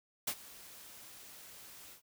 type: noise with ADSR envelope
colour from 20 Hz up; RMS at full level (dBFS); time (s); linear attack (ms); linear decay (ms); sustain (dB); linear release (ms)
white; -33; 0.27-2.02; 8; 63; -20; 100
effects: none